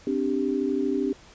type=chord; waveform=sine; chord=C suspended second; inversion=none; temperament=just; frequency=261.6 / 294.3 / 392.4 Hz; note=C4 / D4 / G4; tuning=0 / +4 / +2 cents; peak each=-27 dBFS; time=0.07-1.13 s; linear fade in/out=2 ms; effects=pink hiss -51 dBFS RMS until 1.34 s + resampled to 16000 Hz